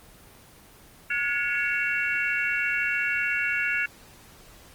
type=tone cluster; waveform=sine; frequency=1440 / 1688 / 2232 / 2717 Hz; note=F#6 / G#6 / C#7 / F7; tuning=-47 / +28 / +11 / -48 cents; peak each=-29 dBFS; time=1.1-3.86 s; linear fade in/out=5 ms; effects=pink hiss -51 dBFS RMS until 4.74 s + Opus 24 kbps